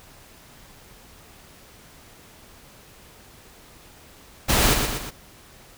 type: noise with echo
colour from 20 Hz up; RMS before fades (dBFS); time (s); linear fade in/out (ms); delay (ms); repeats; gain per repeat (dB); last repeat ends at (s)
pink; -19; 4.48-4.75; 20; 120; 3; -5; 5.11
effects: pink hiss -49 dBFS RMS until 5.77 s